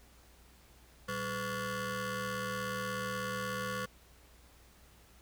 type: ring-modulated tone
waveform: 20% pulse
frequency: 311.1 Hz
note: D#4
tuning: in tune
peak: -27 dBFS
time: 1.08-3.86 s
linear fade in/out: 10 ms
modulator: 816 Hz
effects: added 60 Hz sine -61 dBFS peak until 5.21 s + pink hiss -62 dBFS RMS until 5.21 s